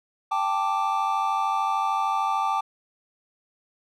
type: chord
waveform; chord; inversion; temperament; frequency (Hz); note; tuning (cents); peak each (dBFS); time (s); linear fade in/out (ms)
triangle; G suspended second; none; equal with one note detuned; 786.7 / 880 / 1174.7; G5 / A5 / D6; +6 / 0 / 0; -25 / -25 / -24; 0.31-2.61; 10
effects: none